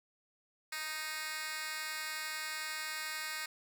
10% pulse tone with high-pass filter, 311.1 Hz, D#4, in tune, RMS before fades -40 dBFS, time 0.72-3.46 s, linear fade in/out 5 ms, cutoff 2100 Hz, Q 1.1, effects none

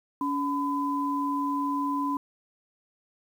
sine tone pair together, 283.1 / 1008 Hz, C#4 / B5, +37 / +35 cents, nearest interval octave + minor seventh, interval 2198 cents, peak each -28 dBFS, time 0.21-2.17 s, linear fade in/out 2 ms, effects 9-bit

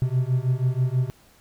triangle beating tone pair, 124.8 / 131 Hz, B2 / C3, +19 / +2 cents, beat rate 6.2 Hz, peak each -21 dBFS, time 0.02-1.1 s, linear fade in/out 0 ms, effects pink hiss -56 dBFS RMS until 1.4 s

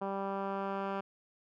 10% pulse tone with low-pass filter sweep, 196 Hz, G3, in tune, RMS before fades -36 dBFS, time 0.01-1.01 s, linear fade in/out 10 ms, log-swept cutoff 1000 to 1800 Hz, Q 1.2, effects none

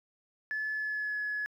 sine tone with pitch glide, 1726 to 1698.3 Hz, A6 to G#6, -34 to +38 cents, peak -30 dBFS, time 0.51-1.46 s, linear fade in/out 0 ms, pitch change -28 cents, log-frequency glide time 0.72-1.17 s, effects tanh soft clip ceiling -27 dBFS + 11-bit

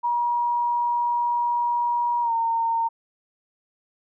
sine tone with pitch glide, 956 to 916.5 Hz, A#5 to A#5, +43 to -30 cents, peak -20 dBFS, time 0.03-2.89 s, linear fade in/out 20 ms, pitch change -73 cents, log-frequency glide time 2.22-2.32 s, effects none

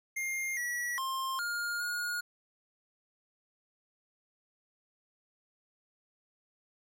square tone with pitch steps, 2118 / 1934 / 1059 / 1416 / 1438 Hz, C7 / B6 / C6 / F6 / F#6, +21 / -37 / +21 / +23 / -50 cents, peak -33 dBFS, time 0.16-2.21 s, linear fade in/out 10 ms, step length 410 ms, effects none

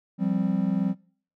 triangle chord, F suspended second, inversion none, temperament just, 174.61 / 196.44 / 261.9 Hz, F3 / G3 / C4, 0 / +4 / +2 cents, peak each -25 / -23 / -27 dBFS, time 0.18-0.95 s, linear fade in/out 50 ms, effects noise-tail reverb RT60 0.5 s tail -24 dB re dry

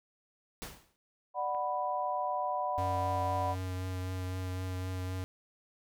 pink noise with exponential decay, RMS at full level -39 dBFS, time 0.62-0.96 s, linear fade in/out 0 ms, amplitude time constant 73 ms
sine chord, B minor, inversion first, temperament just, 592.7 / 740.8 / 987.8 Hz, D5 / F#5 / B5, +16 / +2 / 0 cents, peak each -37 / -34 / -34 dBFS, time 1.34-3.56 s, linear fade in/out 50 ms
click, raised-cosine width 0.5 ms, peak -38 dBFS, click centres 1.548 s
square tone with vibrato, 92.5 Hz, F#2, in tune, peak -35 dBFS, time 2.78-5.24 s, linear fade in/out 0 ms, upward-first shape triangle, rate 3.9 Hz, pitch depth 16 cents each way
effects none

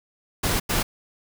pink noise bursts at uneven times, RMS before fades -23 dBFS, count 2, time 0.43-0.6 / 0.69-0.83 s, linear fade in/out 10 ms, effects none

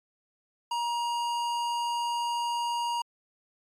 sine tone with hard clipping, 947 Hz, A#5, 27 cents sharp, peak -29 dBFS, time 0.71-3.02 s, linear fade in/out 5 ms, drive 15 dB, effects MP3 96 kbps

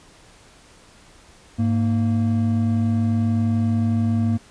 triangle tone pair together, 103.2 / 230.4 Hz, G#2 / A#3, -10 / -20 cents, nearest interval octave + major second, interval 1390 cents, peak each -18 dBFS, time 1.58-4.38 s, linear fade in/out 20 ms, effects pink hiss -50 dBFS RMS until 4.5 s + resampled to 22050 Hz

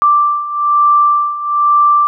sine beating tone pair, 1174.7 / 1175.8 Hz, D6 / D6, 0 / +2 cents, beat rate 1.1 Hz, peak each -14 / -10 dBFS, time 0.02-2.07 s, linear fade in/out 0 ms, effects none

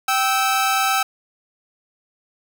sawtooth tone pair together, 777 / 1304.6 Hz, G5 / E6, -16 / -18 cents, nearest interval major sixth, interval 898 cents, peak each -16 dBFS, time 0.08-1.03 s, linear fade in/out 5 ms, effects none

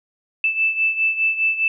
sine beating tone pair, 2637 / 2641.9 Hz, E7 / E7, 0 / +3 cents, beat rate 4.9 Hz, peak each -18 / -23 dBFS, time 0.44-1.68 s, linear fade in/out 2 ms, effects none

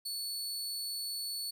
sawtooth tone, 4435 Hz, C#8, in tune, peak -33 dBFS, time 0.05-1.51 s, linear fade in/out 10 ms, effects none

